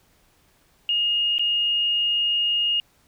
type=tone with dropouts; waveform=sine; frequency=2851 Hz; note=F7; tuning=35 cents sharp; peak=-19 dBFS; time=0.89-2.8 s; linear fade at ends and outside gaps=1 ms; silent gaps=1.382-1.394 s; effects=pink hiss -61 dBFS RMS until 3.07 s